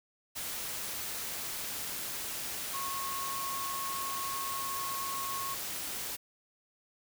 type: tone in noise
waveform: sine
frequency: 1093 Hz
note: C#6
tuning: 25 cents flat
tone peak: -36 dBFS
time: 2.73-5.55 s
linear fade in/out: 20 ms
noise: white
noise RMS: -38 dBFS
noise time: 0.35-6.17 s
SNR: -1 dB
effects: none